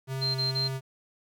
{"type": "tone with vibrato", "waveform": "square", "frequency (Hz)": 132.5, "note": "C3", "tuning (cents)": 22, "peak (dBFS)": -31, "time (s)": [0.07, 0.81], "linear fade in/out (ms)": 50, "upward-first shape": "triangle", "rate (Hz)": 2.1, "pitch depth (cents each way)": 12}
{"type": "tone bursts", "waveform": "sine", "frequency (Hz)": 4157, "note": "C8", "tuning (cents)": -12, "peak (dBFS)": -26, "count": 3, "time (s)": [0.21, 0.686], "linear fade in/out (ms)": 20, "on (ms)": 140, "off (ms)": 28}
{"effects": ["10-bit"]}